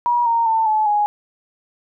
sine tone with pitch steps, 960 / 926.2 / 893.6 / 862.2 / 831.9 Hz, B5 / A#5 / A5 / A5 / G#5, -49 / -11 / +27 / -35 / +3 cents, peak -14 dBFS, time 0.06-1.06 s, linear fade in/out 0 ms, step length 200 ms, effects none

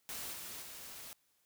white noise with level steps, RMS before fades -43 / -46 / -49 dBFS, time 0.09-1.13 s, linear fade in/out 0 ms, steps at 0.33 / 0.62 s, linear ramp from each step 2 ms, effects white hiss -75 dBFS RMS until 1.45 s

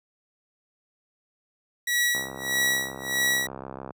sawtooth tone with tremolo, 1930 Hz, B6, 40 cents flat, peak -17 dBFS, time 1.87-3.47 s, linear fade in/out 5 ms, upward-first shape sine, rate 1.6 Hz, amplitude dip 95%
click train, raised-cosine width 1 ms, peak -22 dBFS, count 118, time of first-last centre 2.15-3.907 s, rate 66.6 Hz
effects high-pass 100 Hz 12 dB/octave

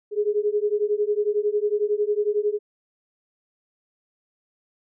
sine beating tone pair, 411.6 / 422.6 Hz, G#4 / G#4, -16 / +30 cents, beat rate 11 Hz, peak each -23 dBFS, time 0.11-2.59 s, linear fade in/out 50 ms, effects none

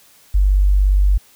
sine tone, 48.6 Hz, G1, 14 cents flat, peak -10 dBFS, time 0.34-1.18 s, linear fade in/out 10 ms, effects white hiss -50 dBFS RMS until 1.35 s

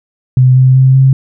sine tone with pitch steps, 128.1 / 129.81 / 131.55 / 133.31 Hz, C3 / C3 / C3 / C3, -36 / -13 / +10 / +33 cents, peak -3 dBFS, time 0.37-1.13 s, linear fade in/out 2 ms, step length 190 ms, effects none

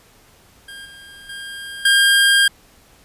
25% pulse tone with level steps, 1607 Hz, G6, 43 cents sharp, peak -30 / -35 / -26 / -7 dBFS, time 0.68-2.48 s, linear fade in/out 5 ms, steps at 0.85 / 1.29 / 1.85 s, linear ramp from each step 5 ms, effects pink hiss -51 dBFS RMS until 3.04 s + resampled to 32000 Hz

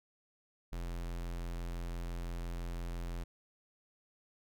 square tone, 42.95 Hz, F1, 28 cents flat, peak -38 dBFS, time 0.72-3.24 s, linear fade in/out 10 ms, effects none

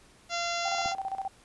harmonic tone, 688 Hz, F5, 26 cents flat, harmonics 1 / 2 / 3 / 4 / 5 / 6 / 7 / 8 / 9 / 10, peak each -33 / -36 / -38 / -39 / -40 / -41 / -41 / -42 / -43 / -43 dBFS, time 0.29-0.95 s, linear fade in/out 50 ms
sine tone with tremolo, 775 Hz, G5, 20 cents flat, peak -29 dBFS, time 0.65-1.28 s, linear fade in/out 5 ms, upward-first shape square, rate 15 Hz, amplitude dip 75%
click, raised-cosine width 3 ms, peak -29 dBFS, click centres 0.859 s
effects pink hiss -58 dBFS RMS until 1.44 s + resampled to 24000 Hz

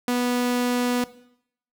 sawtooth tone, 245.6 Hz, B3, 9 cents flat, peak -17 dBFS, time 0.08-1.04 s, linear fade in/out 2 ms, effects noise-tail reverb RT60 0.7 s tail -17 dB re dry

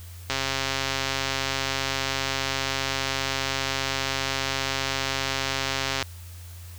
click train, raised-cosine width 0.2 ms, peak -8 dBFS, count 774, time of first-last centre 0.3-6.026 s, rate 135 Hz, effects added 87 Hz sine -39 dBFS peak until 6.78 s + white hiss -49 dBFS RMS until 6.78 s

